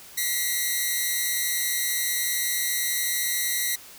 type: tone pair together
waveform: 5% pulse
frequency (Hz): 1927.9 / 2095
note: B6 / C7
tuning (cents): -42 / +2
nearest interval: minor second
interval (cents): 144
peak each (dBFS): -15 / -18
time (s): 0.17-3.76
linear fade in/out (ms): 10
effects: white hiss -46 dBFS RMS until 3.98 s